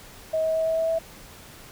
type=tone with pitch steps; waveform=sine; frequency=636 / 639.7 / 643.4 / 647.1 / 650.9 / 654.6 Hz; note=D#5 / D#5 / E5 / E5 / E5 / E5; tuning=+38 / +48 / -42 / -32 / -22 / -12 cents; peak=-21 dBFS; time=0.33-0.99 s; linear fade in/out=10 ms; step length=110 ms; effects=pink hiss -46 dBFS RMS until 1.71 s